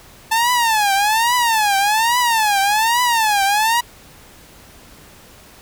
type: tone with vibrato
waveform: sawtooth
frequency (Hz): 880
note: A5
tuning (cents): 0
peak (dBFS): -10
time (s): 0.31-3.81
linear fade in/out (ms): 10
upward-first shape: triangle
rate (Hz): 1.2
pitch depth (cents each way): 220
effects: pink hiss -44 dBFS RMS until 5.61 s